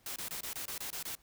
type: noise bursts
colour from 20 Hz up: white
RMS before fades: -40 dBFS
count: 9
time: 0.06-1.152 s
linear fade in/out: 2 ms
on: 100 ms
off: 24 ms
effects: pink hiss -67 dBFS RMS until 1.22 s